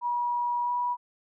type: tone with pitch glide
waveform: sine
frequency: 964 to 974.1 Hz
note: B5 to B5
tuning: -42 to -24 cents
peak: -25 dBFS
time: 0.01-0.97 s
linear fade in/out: 50 ms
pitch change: +18 cents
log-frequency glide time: 0.63-0.71 s
effects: none